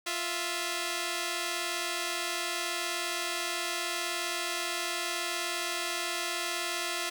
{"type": "tone pair together", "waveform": "5% pulse", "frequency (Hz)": [349.2, 659.2], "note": ["F4", "E5"], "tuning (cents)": [0, 0], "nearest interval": "major seventh", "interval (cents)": 1100, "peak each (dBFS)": [-22, -23], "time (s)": [0.06, 7.1], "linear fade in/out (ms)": 10, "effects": []}